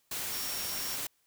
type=tone in noise; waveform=sine; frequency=5560 Hz; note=F8; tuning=9 cents flat; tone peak=-40 dBFS; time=0.32-0.96 s; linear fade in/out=5 ms; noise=white; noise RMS=-36 dBFS; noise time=0.11-1.07 s; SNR=-7 dB; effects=white hiss -72 dBFS RMS until 1.26 s

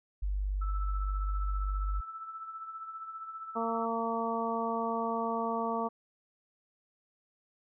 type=tone; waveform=sine; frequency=49.17 Hz; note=G1; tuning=6 cents sharp; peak=-29 dBFS; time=0.22-2.01 s; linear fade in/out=10 ms
type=tone with tremolo; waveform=sine; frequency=1318.5 Hz; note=E6; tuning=in tune; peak=-37 dBFS; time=0.61-3.86 s; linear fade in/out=10 ms; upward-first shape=triangle; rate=15 Hz; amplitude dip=60%
type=harmonic tone; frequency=228.6 Hz; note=A#3; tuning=34 cents flat; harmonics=1 / 2 / 3 / 4 / 5; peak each=-36 / -36 / -36 / -36 / -36 dBFS; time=3.55-5.89 s; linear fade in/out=20 ms
effects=none

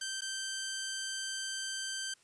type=tone with dropouts; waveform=10% pulse; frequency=1559 Hz; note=G6; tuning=10 cents flat; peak=-27 dBFS; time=0.01-2.14 s; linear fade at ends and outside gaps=5 ms; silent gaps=0.209-0.218 s; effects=white hiss -66 dBFS RMS until 2.23 s + resampled to 22050 Hz

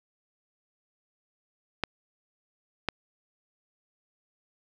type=clicks; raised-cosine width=0.3 ms; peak=-10 dBFS; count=2; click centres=1.837 / 2.887 s; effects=none

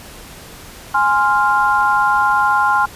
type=chord; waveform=sine; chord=F minor; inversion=first; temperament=equal; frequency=830.6 / 1046.5 / 1396.9 Hz; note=Ab5 / C6 / F6; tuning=0 / 0 / 0 cents; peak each=-16 dBFS; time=0.94-2.86 s; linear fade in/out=10 ms; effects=pink hiss -37 dBFS RMS until 2.95 s + resampled to 32000 Hz

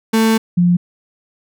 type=tone pair in turn; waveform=35% pulse / sine; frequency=222.8 / 175.92 Hz; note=A3 / F3; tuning=+22 / +13 cents; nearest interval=major third; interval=409 cents; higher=first; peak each=-9 dBFS; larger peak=neither; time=0.13-0.38 / 0.57-0.77 s; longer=first; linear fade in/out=10 ms; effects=none

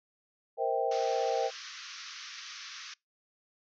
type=chord; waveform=sine; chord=C dominant seventh; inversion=third; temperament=equal with one note detuned; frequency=466.2 / 523.3 / 646.8 / 784 Hz; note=Bb4 / C5 / E5 / G5; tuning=0 / 0 / -33 / 0 cents; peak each=-32 / -33 / -34 / -32 dBFS; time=0.57-1.51 s; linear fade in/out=50 ms
type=band-pass noise; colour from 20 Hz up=white; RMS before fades=-45 dBFS; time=0.91-2.94 s; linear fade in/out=5 ms; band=1100 to 6200 Hz; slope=96 dB/octave
effects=noise-tail reverb RT60 0.2 s tail -25 dB re dry

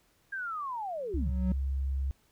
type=linear sweep; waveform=sine; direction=down; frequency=1625 to 95.1 Hz; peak=-33 dBFS; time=0.32-1.31 s; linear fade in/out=10 ms
type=tone with exponential growth; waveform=triangle; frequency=184.8 Hz; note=F#3; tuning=2 cents flat; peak=-23 dBFS; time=0.96-1.52 s; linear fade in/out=2 ms; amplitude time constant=120 ms
type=tone with pitch glide; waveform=sine; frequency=69.1 to 67.68 Hz; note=C#2 to C#2; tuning=-5 to -41 cents; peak=-28 dBFS; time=1.14-2.11 s; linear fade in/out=0 ms; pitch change=-36 cents; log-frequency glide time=1.27-1.45 s
effects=pink hiss -68 dBFS RMS until 2.31 s

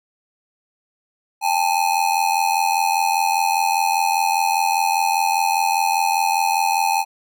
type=ring-modulated tone; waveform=square; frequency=841 Hz; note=G#5; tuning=22 cents sharp; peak=-14 dBFS; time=1.41-7.05 s; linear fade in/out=50 ms; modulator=42.5 Hz; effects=none

